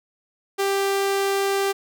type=tone; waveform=sawtooth; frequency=393.9 Hz; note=G4; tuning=8 cents sharp; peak=-16 dBFS; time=0.58-1.73 s; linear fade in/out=20 ms; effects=none